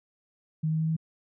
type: tone with pitch steps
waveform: sine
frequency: 157.1 / 158.28 / 159.48 / 160.68 Hz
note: D#3 / D#3 / D#3 / E3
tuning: +17 / +30 / +43 / -44 cents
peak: -24 dBFS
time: 0.63-0.966 s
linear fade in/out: 10 ms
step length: 84 ms
effects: none